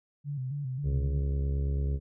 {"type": "tone with vibrato", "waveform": "sine", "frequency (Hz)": 136.3, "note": "C#3", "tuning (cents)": -29, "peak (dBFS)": -31, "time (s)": [0.24, 1.21], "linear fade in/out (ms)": 50, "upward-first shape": "square", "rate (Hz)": 3.7, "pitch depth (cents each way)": 95}
{"type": "harmonic tone", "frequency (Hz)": 69.1, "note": "C#2", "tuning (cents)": -5, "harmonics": [1, 2, 3, 4, 5, 6, 7, 8], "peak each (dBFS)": [-27, -33, -47, -47, -52, -44, -53, -55], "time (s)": [0.83, 2], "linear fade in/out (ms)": 50}
{"effects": []}